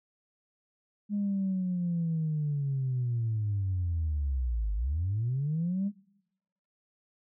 sine linear two-way sweep, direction down then up, 207.7 to 49.27 to 207.7 Hz, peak -26 dBFS, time 1.09-5.92 s, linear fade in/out 50 ms, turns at 4.74 s, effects noise-tail reverb RT60 0.9 s tail -24 dB re dry + tanh soft clip ceiling -23 dBFS

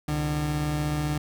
30% pulse tone pair together, 66.86 / 150 Hz, C2 / D3, +38 / +37 cents, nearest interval octave + major second, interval 1399 cents, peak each -30 / -23 dBFS, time 0.08-1.18 s, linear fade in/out 5 ms, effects none

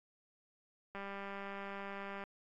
click train, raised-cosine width 0.5 ms, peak -30 dBFS, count 256, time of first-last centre 0.95-2.238 s, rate 198 Hz, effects AAC 64 kbps

